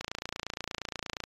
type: click train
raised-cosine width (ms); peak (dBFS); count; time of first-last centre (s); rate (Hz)
0.2; -17; 36; 0.01-1.238; 28.5
effects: AAC 32 kbps